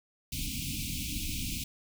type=band-stop noise; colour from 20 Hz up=pink; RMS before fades=-35 dBFS; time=0.32-1.64 s; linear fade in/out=5 ms; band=310 to 2300 Hz; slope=96 dB/octave; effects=none